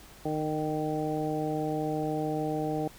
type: harmonic tone with a mistuned harmonic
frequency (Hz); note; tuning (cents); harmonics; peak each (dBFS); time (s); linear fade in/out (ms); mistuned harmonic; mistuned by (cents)
153.6; D#3; -22; 1 / 2 / 3 / 4 / 5; -35 / -32 / -34 / -37 / -35; 0.25-2.88; 5; 5; +17
effects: added 50 Hz sine -57 dBFS peak until 2.98 s + pink hiss -52 dBFS RMS until 2.98 s